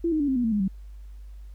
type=tone with pitch steps; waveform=sine; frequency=337.3 / 311.1 / 286.9 / 264.6 / 244.1 / 225.1 / 207.6 / 191.5 Hz; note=E4 / D#4 / D4 / C4 / B3 / A3 / G#3 / G3; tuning=+40 / 0 / -40 / +20 / -20 / +40 / 0 / -40 cents; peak=-21 dBFS; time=0.04-0.68 s; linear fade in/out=5 ms; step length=80 ms; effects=added 50 Hz sine -39 dBFS peak until 1.54 s + pink hiss -66 dBFS RMS until 1.54 s